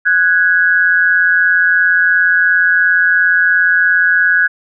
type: tone pair together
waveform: sine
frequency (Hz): 1480 / 1657.1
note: F#6 / G#6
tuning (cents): 0 / -4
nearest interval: major second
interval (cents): 196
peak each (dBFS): -11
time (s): 0.05-4.48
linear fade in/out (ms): 20
effects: none